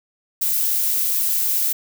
violet noise, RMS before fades -20 dBFS, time 0.41-1.73 s, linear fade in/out 10 ms, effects none

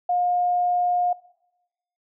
sine tone, 713 Hz, F5, 36 cents sharp, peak -19 dBFS, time 0.09-1.13 s, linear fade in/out 5 ms, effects noise-tail reverb RT60 0.9 s tail -20 dB re dry

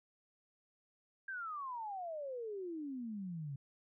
sine exponential sweep, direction down, 1614 to 133.9 Hz, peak -40 dBFS, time 1.28-3.56 s, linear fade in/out 5 ms, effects none

